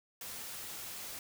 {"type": "noise", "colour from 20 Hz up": "white", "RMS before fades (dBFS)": -44, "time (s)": [0.21, 1.19], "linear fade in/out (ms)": 2, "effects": []}